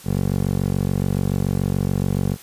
15% pulse tone with band-pass filter, 47 Hz, F#1, 28 cents sharp, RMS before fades -21 dBFS, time 0.04-2.37 s, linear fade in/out 50 ms, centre 210 Hz, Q 0.87, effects white hiss -43 dBFS RMS until 2.42 s + resampled to 32000 Hz

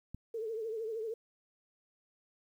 click, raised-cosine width 5 ms, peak -30 dBFS, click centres 0.146 s
sine tone with vibrato, 445.3 Hz, A4, 21 cents sharp, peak -35 dBFS, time 0.34-1.14 s, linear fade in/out 5 ms, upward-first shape triangle, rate 13 Hz, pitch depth 89 cents each way
effects 11-bit

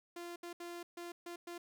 sawtooth tone bursts at uneven times, 346 Hz, F4, 16 cents flat, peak -40 dBFS, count 6, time 0.16-0.36 / 0.43-0.53 / 0.6-0.83 / 0.97-1.12 / 1.26-1.36 / 1.47-1.58 s, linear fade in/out 5 ms, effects none

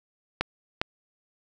clicks, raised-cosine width 0.3 ms, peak -8 dBFS, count 2, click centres 0.41 / 0.815 s, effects none

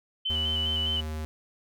sine tone with vibrato, 3021 Hz, F#7, 35 cents sharp, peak -26 dBFS, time 0.25-1.01 s, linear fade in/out 10 ms, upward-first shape square, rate 4.9 Hz, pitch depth 26 cents each way
square tone, 77.78 Hz, D#2, in tune, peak -32 dBFS, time 0.3-1.25 s, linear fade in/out 0 ms
effects none

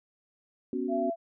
sine chord, B suspended second, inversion none, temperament just, 246.9 / 277.8 / 370.4 Hz, B3 / C#4 / F#4, 0 / +4 / +2 cents, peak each -33 dBFS, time 0.73-1.1 s, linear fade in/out 2 ms
sine tone, 673 Hz, E5, 36 cents sharp, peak -28 dBFS, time 0.88-1.16 s, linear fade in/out 50 ms
effects none

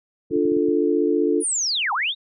sine chord, D minor, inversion none, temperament equal, 293.7 / 349.2 / 440 Hz, D4 / F4 / A4, 0 / 0 / 0 cents, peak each -21 dBFS, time 0.3-1.44 s, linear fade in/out 50 ms
clicks, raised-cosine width 5 ms, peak -22 dBFS, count 6, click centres 0.309 / 0.36 / 0.453 / 0.518 / 0.566 / 0.685 s
sine linear two-way sweep, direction down then up, 10000 to 768 to 3886 Hz, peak -20 dBFS, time 1.4-2.15 s, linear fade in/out 50 ms, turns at 1.93 s
effects high-pass 150 Hz 12 dB/octave

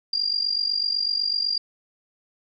sine tone with amplitude modulation, 4790 Hz, D8, 33 cents sharp, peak -18 dBFS, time 0.13-1.58 s, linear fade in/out 5 ms, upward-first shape sine, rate 48 Hz, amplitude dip 80%, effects none

